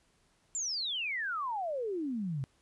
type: exponential sweep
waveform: sine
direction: down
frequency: 7459 to 126.9 Hz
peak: -32 dBFS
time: 0.55-2.44 s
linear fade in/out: 0 ms
effects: pink hiss -70 dBFS RMS until 2.61 s + resampled to 24000 Hz